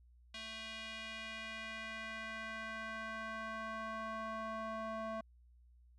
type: tone with band-pass filter sweep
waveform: square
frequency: 221.2 Hz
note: A3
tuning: 9 cents sharp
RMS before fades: -44 dBFS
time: 0.34-5.21 s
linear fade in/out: 5 ms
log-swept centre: 3200 to 850 Hz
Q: 1.9
effects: added 60 Hz sine -61 dBFS peak until 5.98 s + resampled to 24000 Hz